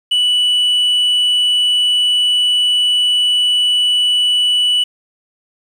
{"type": "tone", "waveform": "sine", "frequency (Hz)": 2960, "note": "F#7", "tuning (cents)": 0, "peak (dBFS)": -8, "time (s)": [0.11, 4.84], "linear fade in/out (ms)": 10, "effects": ["tanh soft clip ceiling -10 dBFS", "7-bit"]}